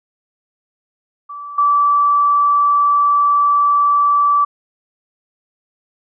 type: tone with level steps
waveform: sine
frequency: 1158 Hz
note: D6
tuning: 25 cents flat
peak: -27 / -10 dBFS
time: 1.29-4.45 s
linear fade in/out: 10 ms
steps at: 1.58 s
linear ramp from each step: 5 ms
effects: none